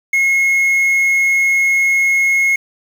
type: tone with quantisation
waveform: triangle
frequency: 2166 Hz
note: C#7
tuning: 41 cents flat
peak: -9 dBFS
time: 0.13-2.56 s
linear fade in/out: 5 ms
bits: 6
effects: none